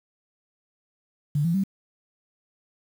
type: tone with pitch steps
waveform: sine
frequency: 146.83 / 168.66 / 193.74 Hz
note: D3 / E3 / G3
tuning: 0 / +40 / -20 cents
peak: -20 dBFS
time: 1.35-1.638 s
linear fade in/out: 5 ms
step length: 96 ms
effects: 8-bit